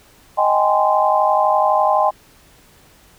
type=chord; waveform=sine; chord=Ab major seventh; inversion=second; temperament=just; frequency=623 / 778.7 / 830.6 / 1038.3 Hz; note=Eb5 / G5 / Ab5 / C6; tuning=+2 / -12 / 0 / -14 cents; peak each=-18 dBFS; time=0.37-2.11 s; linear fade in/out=20 ms; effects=pink hiss -50 dBFS RMS until 3.18 s